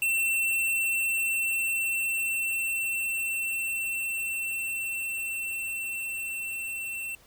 square tone with level ramp, 2697 Hz, E7, 39 cents sharp, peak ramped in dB -24 to -33 dBFS, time 0.02-7.15 s, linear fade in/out 2 ms, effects pink hiss -57 dBFS RMS until 7.26 s

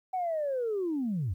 sine linear sweep, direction down, 759 to 77.78 Hz, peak -27 dBFS, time 0.13-1.34 s, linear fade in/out 10 ms, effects tanh soft clip ceiling -24 dBFS + 11-bit

